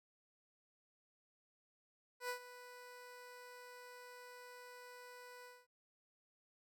15% pulse tone with ADSR envelope, 493.9 Hz, B4, in tune, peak -32 dBFS, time 2.2-5.67 s, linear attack 92 ms, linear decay 95 ms, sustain -15 dB, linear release 220 ms, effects none

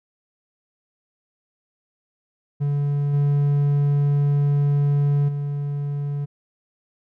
triangle tone with level steps, 143.5 Hz, D3, 40 cents flat, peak -17 / -14 / -21 dBFS, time 2.6-6.26 s, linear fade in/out 20 ms, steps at 3.13 / 5.28 s, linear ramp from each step 10 ms, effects none

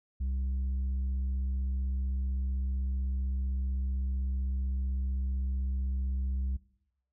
sine tone with tanh clipping, 65.41 Hz, C2, in tune, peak -30 dBFS, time 0.2-6.57 s, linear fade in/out 10 ms, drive 4 dB, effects noise-tail reverb RT60 0.8 s tail -20 dB re dry

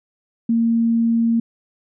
sine tone, 230.2 Hz, A#3, 22 cents flat, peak -14 dBFS, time 0.49-1.4 s, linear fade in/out 5 ms, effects none

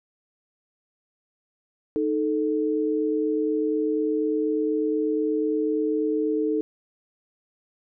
sine tone pair together, 309.7 / 438 Hz, D#4 / A4, -8 / -8 cents, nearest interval tritone, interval 600 cents, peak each -24 dBFS, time 1.96-6.61 s, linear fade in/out 0 ms, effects none

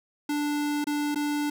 square tone with dropouts, 293.7 Hz, D4, in tune, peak -26 dBFS, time 0.29-1.5 s, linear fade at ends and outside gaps 5 ms, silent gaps 0.843-0.869 / 1.147-1.157 s, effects none

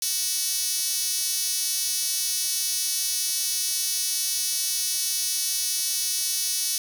5% pulse tone with high-pass filter, 374.8 Hz, F#4, 22 cents sharp, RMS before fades -26 dBFS, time 0.02-6.78 s, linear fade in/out 2 ms, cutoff 6800 Hz, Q 2.9, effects none

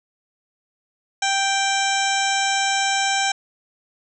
harmonic tone, 784 Hz, G5, in tune, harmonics 1 / 2 / 3 / 4 / 5 / 7 / 8 / 9 / 10, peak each -22 / -25 / -27 / -28 / -29 / -30 / -31 / -32 / -32 dBFS, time 1.22-3.32 s, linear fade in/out 5 ms, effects none

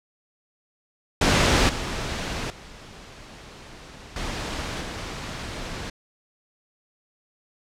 pink noise with level steps, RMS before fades -18 / -29 / -43 / -30 / -33 dBFS, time 1.21-5.9 s, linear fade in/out 5 ms, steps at 1.69 / 2.5 / 4.16 / 4.81 s, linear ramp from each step 2 ms, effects low-pass 6000 Hz 12 dB/octave

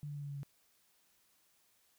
sine tone with pitch steps, 146.83 / 145.48 / 144.14 / 142.81 / 141.5 / 140.2 Hz, D3 / D3 / D3 / D3 / C#3 / C#3, 0 / -16 / -32 / -48 / +36 / +20 cents, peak -40 dBFS, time 0.03-0.432 s, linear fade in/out 0 ms, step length 67 ms, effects white hiss -72 dBFS RMS until 1.98 s

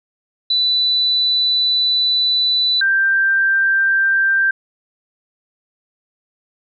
sine tone pair in turn, 3980 / 1576 Hz, B7 / G6, +13 / +9 cents, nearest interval octave + major third, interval 1604 cents, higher first, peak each -13 / -12 dBFS, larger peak second, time 0.5-2.81 / 2.81-4.51 s, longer first, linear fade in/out 5 ms, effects none

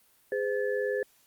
sine tone cluster, 412.6 / 511 / 1728 Hz, G#4 / C5 / A6, -11 / -41 / -32 cents, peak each -30 / -30 / -36 dBFS, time 0.32-1.03 s, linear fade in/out 2 ms, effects white hiss -64 dBFS RMS until 1.26 s + Opus 32 kbps

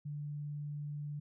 sine tone, 146.9 Hz, D3, 1 cent sharp, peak -38 dBFS, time 0.05-1.2 s, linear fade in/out 10 ms, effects none

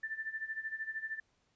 sine tone with tremolo, 1771 Hz, A6, 11 cents sharp, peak -34 dBFS, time 0.03-1.2 s, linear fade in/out 5 ms, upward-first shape sine, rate 13 Hz, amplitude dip 80%, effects pink hiss -75 dBFS RMS until 1.55 s + resampled to 16000 Hz

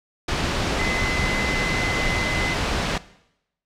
sine tone in noise, 2039 Hz, C7, 45 cents flat, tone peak -25 dBFS, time 0.79-2.54 s, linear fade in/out 5 ms, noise pink, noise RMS -23 dBFS, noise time 0.28-2.98 s, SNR -5 dB, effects noise-tail reverb RT60 0.8 s tail -18 dB re dry + low-pass 5000 Hz 12 dB/octave

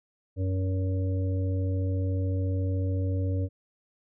harmonic tone, 93.9 Hz, F#2, 26 cents sharp, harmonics 1 / 3 / 5 / 6, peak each -25 / -35 / -39 / -41 dBFS, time 0.36-3.49 s, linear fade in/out 50 ms, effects none

